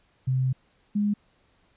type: tone pair in turn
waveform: sine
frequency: 130 / 206.4 Hz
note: C3 / G#3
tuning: -11 / -10 cents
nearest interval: minor sixth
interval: 801 cents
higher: second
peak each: -21 dBFS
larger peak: neither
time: 0.27-0.53 / 0.95-1.14 s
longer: first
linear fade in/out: 10 ms
effects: pink hiss -65 dBFS RMS until 1.76 s + resampled to 8000 Hz